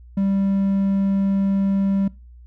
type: tone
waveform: triangle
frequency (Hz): 196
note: G3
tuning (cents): 0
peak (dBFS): -15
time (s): 0.17-2.08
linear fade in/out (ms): 5
effects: noise-tail reverb RT60 0.3 s tail -23 dB re dry + added 60 Hz sine -41 dBFS peak until 2.46 s